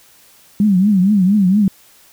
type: tone with vibrato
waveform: sine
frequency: 196 Hz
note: G3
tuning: in tune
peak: -9 dBFS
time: 0.6-1.68 s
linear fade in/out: 2 ms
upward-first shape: triangle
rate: 4.3 Hz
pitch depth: 180 cents each way
effects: white hiss -48 dBFS RMS until 2.12 s